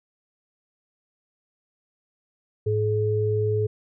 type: tone pair together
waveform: sine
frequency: 106.4 / 425.6 Hz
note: G#2 / G#4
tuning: +42 / +42 cents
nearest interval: 2 octaves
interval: 2400 cents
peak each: -23 dBFS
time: 2.66-3.67 s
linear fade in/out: 10 ms
effects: none